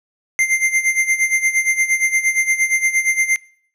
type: tone with tremolo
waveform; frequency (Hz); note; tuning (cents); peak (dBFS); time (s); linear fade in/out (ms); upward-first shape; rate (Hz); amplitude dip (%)
square; 2093; C7; 0; -12; 0.39-3.36; 0; sine; 8.6; 75
effects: noise-tail reverb RT60 0.6 s tail -24 dB re dry + low-pass 12000 Hz 12 dB/octave